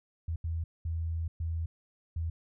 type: tone bursts at uneven times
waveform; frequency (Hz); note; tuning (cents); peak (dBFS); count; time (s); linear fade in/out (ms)
sine; 82.2; E2; -4; -30; 5; 0.28-0.36 / 0.44-0.64 / 0.85-1.28 / 1.4-1.66 / 2.16-2.3; 5
effects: none